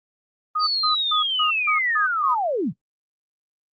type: tone bursts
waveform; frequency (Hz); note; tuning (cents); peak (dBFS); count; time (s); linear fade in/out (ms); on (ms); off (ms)
sine; 1244.5; D#6; 0; -20; 7; 0.55-2.35; 10; 120; 160
type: linear sweep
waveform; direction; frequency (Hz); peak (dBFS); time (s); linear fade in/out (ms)
sine; down; 4675 to 112.6; -20; 0.59-2.73; 50
effects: noise-tail reverb RT60 0.1 s tail -18 dB re dry + Opus 32 kbps